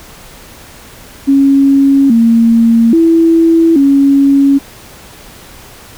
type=tone with pitch steps; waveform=sine; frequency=275.4 / 229.8 / 329.8 / 277.5 Hz; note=C#4 / A#3 / E4 / C#4; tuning=-11 / -25 / +1 / +2 cents; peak=-4 dBFS; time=1.27-4.59 s; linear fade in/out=20 ms; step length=830 ms; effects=pink hiss -35 dBFS RMS until 5.97 s